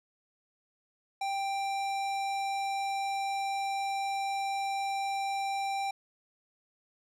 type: tone with hard clipping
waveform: sine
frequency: 787 Hz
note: G5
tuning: 7 cents sharp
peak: -32 dBFS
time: 1.21-5.91 s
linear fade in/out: 5 ms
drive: 16 dB
effects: none